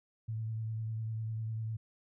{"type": "tone with vibrato", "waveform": "sine", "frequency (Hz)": 111, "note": "A2", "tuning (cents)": 16, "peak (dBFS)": -34, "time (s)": [0.28, 1.77], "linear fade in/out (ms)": 10, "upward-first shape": "triangle", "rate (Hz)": 10, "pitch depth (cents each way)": 27, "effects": []}